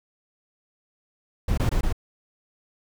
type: noise bursts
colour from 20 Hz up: brown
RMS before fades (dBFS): -22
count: 4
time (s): 1.48-1.927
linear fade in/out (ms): 5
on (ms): 96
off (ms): 21
effects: none